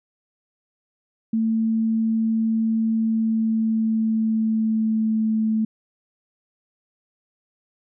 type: tone with pitch glide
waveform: sine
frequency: 223.4 to 219.4 Hz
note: A3 to A3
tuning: +27 to -5 cents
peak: -18 dBFS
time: 1.33-5.65 s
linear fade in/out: 5 ms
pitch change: -32 cents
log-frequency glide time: 2.95-5.33 s
effects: none